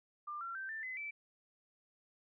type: tone with pitch steps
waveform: sine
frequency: 1194 / 1363.6 / 1557.4 / 1778.7 / 2031 / 2320 Hz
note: D6 / F6 / G6 / A6 / B6 / D7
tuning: +28 / -42 / -12 / +18 / +48 / -22 cents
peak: -40 dBFS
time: 0.27-1.11 s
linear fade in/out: 10 ms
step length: 140 ms
effects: none